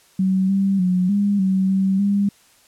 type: tone with pitch steps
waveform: sine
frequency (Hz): 189.1 / 195.3 / 182.1 / 202.5 / 189.9 / 192.1 / 201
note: F#3 / G3 / F#3 / G#3 / F#3 / G3 / G3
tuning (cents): +38 / -6 / -27 / -43 / +45 / -35 / +44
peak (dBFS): -15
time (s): 0.19-2.29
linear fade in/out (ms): 5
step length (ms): 300
effects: white hiss -54 dBFS RMS until 2.67 s + low-pass 11000 Hz 12 dB/octave